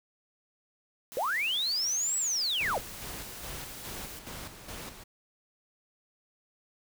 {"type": "noise", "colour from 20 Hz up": "white", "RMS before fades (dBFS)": -45, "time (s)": [1.12, 4.19], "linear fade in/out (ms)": 0}
{"type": "linear two-way sweep", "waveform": "sine", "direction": "up then down", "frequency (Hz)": [454.5, 7902, 454.5], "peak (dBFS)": -27, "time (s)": [1.17, 2.78], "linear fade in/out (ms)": 0, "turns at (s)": 2.17}
{"type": "noise with tremolo", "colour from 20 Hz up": "pink", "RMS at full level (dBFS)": -41, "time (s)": [2.6, 5.04], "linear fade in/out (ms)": 10, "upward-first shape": "square", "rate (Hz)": 2.4, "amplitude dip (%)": 55}
{"effects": []}